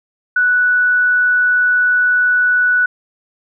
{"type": "tone", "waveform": "sine", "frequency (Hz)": 1479, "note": "F#6", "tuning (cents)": -1, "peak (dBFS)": -10, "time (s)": [0.36, 2.86], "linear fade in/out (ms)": 5, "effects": []}